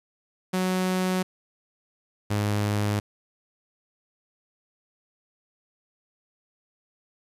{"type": "tone pair in turn", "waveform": "sawtooth", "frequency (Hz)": [185, 103.83], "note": ["F#3", "G#2"], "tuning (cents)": [0, 0], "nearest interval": "minor seventh", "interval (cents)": 1000, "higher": "first", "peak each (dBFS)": -19, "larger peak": "neither", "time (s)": [[0.53, 1.23], [2.3, 3]], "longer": "neither", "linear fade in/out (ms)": 10, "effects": ["resampled to 32000 Hz", "9-bit"]}